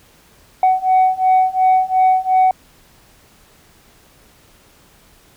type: beating tone pair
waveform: sine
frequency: 747 / 749.8 Hz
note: F#5 / F#5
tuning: +16 / +23 cents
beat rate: 2.8 Hz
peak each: -13 / -12 dBFS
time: 0.63-2.51 s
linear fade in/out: 2 ms
effects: tanh soft clip ceiling -7 dBFS + pink hiss -50 dBFS RMS until 5.36 s